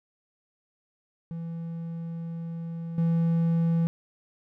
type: tone with level steps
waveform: triangle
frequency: 166.5 Hz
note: E3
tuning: 18 cents sharp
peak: -30 / -19 dBFS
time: 1.31-3.87 s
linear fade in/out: 0 ms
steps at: 2.98 s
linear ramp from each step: 2 ms
effects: none

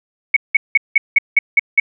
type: tone bursts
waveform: sine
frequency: 2219 Hz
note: C#7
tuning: 1 cent sharp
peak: -6 dBFS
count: 8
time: 0.34-1.8 s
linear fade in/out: 5 ms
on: 25 ms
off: 180 ms
effects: none

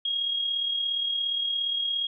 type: tone with amplitude modulation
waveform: sine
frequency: 3275 Hz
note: G#7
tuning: 25 cents flat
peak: -23 dBFS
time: 0.05-2.07 s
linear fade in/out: 5 ms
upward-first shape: sine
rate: 37.2 Hz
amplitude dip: 45%
effects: none

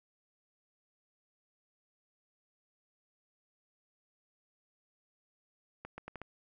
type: accelerating click train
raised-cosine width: 0.5 ms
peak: -28 dBFS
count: 5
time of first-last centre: 5.85-6.217 s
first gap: 130 ms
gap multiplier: 0.77
effects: none

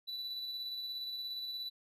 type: tone with tremolo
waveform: triangle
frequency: 3966 Hz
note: B7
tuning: 7 cents sharp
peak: -36 dBFS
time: 0.07-1.7 s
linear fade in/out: 20 ms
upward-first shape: square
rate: 17 Hz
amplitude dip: 25%
effects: resampled to 32000 Hz

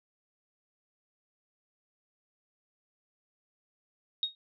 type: tone with exponential decay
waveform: sine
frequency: 3742 Hz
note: A#7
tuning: 6 cents sharp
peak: -23 dBFS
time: 4.23-4.35 s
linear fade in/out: 1 ms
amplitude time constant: 26 ms
effects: none

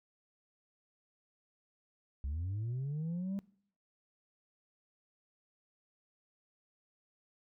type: linear sweep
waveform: sine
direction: up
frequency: 65 to 201.7 Hz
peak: -32 dBFS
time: 2.24-3.39 s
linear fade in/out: 0 ms
effects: noise-tail reverb RT60 0.6 s tail -23 dB re dry + tanh soft clip ceiling -33 dBFS

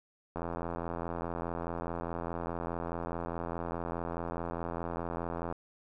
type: click train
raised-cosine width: 1 ms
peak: -22 dBFS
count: 439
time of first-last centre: 0.36-5.525 s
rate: 84.8 Hz
effects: none

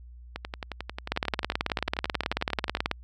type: two click trains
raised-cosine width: 0.3 ms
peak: -17 / -9 dBFS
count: 29 / 34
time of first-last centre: 0.36-2.86 / 1.12-2.913 s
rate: 11.2 / 18.4 Hz
effects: added 60 Hz sine -44 dBFS peak until 3.03 s

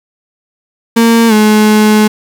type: tone with pitch glide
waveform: 35% pulse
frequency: 230 to 213.4 Hz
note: A#3 to G#3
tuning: -23 to +47 cents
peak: -3 dBFS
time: 0.96-2.08 s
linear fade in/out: 10 ms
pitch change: -130 cents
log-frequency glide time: 1.28-1.33 s
effects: 7-bit

